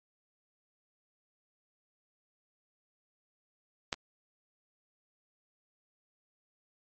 clicks, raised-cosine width 0.2 ms, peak -12 / -27 dBFS, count 2, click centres 3.928 / 3.941 s, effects MP3 32 kbps

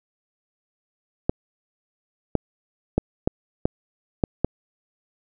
clicks, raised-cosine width 2 ms, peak -5 dBFS, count 7, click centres 1.295 / 2.353 / 2.98 / 3.275 / 3.655 / 4.238 / 4.446 s, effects none

